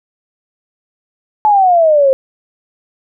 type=exponential sweep; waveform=sine; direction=down; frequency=867 to 523.3 Hz; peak=-6 dBFS; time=1.45-2.13 s; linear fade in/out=0 ms; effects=none